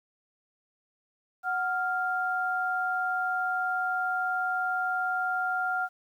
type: tone pair together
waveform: sine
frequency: 740 / 1396.9 Hz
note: F#5 / F6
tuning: 0 / 0 cents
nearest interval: major seventh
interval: 1100 cents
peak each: -30 / -28 dBFS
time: 1.43-5.89 s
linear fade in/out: 50 ms
effects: 10-bit